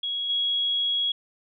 sine tone with level steps, 3322 Hz, G#7, in tune, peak -26 / -22 dBFS, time 0.03-1.12 s, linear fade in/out 5 ms, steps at 0.29 s, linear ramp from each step 10 ms, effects none

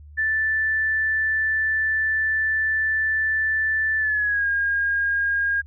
sine tone with pitch glide, 1760 to 1623.3 Hz, A6 to G#6, 0 to -40 cents, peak -19 dBFS, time 0.17-5.62 s, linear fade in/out 20 ms, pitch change -140 cents, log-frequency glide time 3.98-4.47 s, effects added 74 Hz sine -41 dBFS peak until 5.66 s

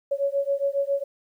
sine beating tone pair, 554.4 / 561.7 Hz, C#5 / C#5, 0 / +23 cents, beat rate 7.3 Hz, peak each -25 dBFS, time 0.11-1.04 s, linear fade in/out 10 ms, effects 10-bit

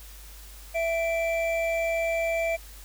triangle tone pair together, 662.8 / 2341 Hz, E5 / D7, +9 / -6 cents, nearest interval octave + minor seventh, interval 2185 cents, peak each -23 / -29 dBFS, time 0.74-2.57 s, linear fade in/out 20 ms, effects added 50 Hz sine -44 dBFS peak until 2.84 s + white hiss -49 dBFS RMS until 2.84 s

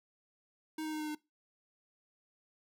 square tone with pitch steps, 313.5 / 310.8 / 308.1 / 305.5 / 302.8 Hz, D#4 / D#4 / D#4 / D#4 / D#4, +13 / -2 / -17 / -32 / -47 cents, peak -37 dBFS, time 0.78-1.15 s, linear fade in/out 5 ms, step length 74 ms, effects noise-tail reverb RT60 0.2 s tail -20 dB re dry

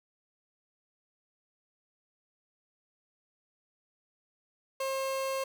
30% pulse tone, 535 Hz, C5, 38 cents sharp, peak -28 dBFS, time 4.8-5.44 s, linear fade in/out 5 ms, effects 10-bit

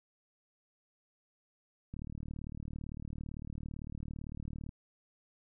click train, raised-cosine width 5 ms, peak -30 dBFS, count 105, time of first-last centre 1.94-4.691 s, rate 37.8 Hz, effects none

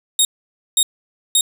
15% pulse tone bursts, 3729 Hz, A#7, in tune, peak -4 dBFS, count 3, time 0.19-1.41 s, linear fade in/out 2 ms, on 60 ms, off 520 ms, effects resampled to 32000 Hz + 7-bit

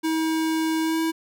square tone with pitch glide, 320 to 324.3 Hz, D#4 to E4, +49 to -28 cents, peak -22 dBFS, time 0.03-1.12 s, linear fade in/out 20 ms, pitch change +23 cents, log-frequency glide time 0.82-1 s, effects none

